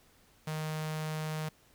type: tone with notch filter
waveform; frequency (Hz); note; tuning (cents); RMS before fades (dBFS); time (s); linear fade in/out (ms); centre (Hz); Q
sawtooth; 155.6; D#3; 0; -36; 0.47-1.49; 5; 320; 1.8
effects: pink hiss -64 dBFS RMS until 1.74 s